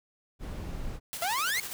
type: noise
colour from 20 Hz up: brown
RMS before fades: -36 dBFS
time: 0.39-1 s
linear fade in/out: 50 ms
type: noise with tremolo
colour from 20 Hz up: white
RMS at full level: -37 dBFS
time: 1.13-1.73 s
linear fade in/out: 0 ms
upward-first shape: square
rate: 12 Hz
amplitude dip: 40%
type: exponential sweep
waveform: sawtooth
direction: up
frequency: 659.3 to 2217 Hz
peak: -24 dBFS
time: 1.22-1.6 s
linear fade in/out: 2 ms
effects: none